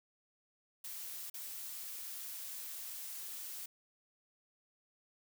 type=noise with dropouts; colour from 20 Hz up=blue; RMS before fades=-45 dBFS; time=0.84-3.66 s; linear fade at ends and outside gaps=5 ms; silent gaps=1.3-1.34 s; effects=none